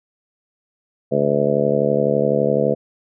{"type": "harmonic tone", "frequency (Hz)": 71.9, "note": "D2", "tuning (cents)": -36, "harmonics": [2, 3, 4, 5, 6, 7, 8, 9], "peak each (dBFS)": [-25, -23, -28, -27, -22, -19, -26, -23], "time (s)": [1.11, 2.75], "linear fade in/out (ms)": 20, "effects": []}